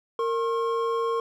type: tone pair together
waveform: triangle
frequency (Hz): 460.8 / 1077.8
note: A#4 / C#6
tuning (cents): -20 / -49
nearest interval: octave + minor third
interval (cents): 1471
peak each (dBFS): -23 / -26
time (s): 0.19-1.2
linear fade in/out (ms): 2
effects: none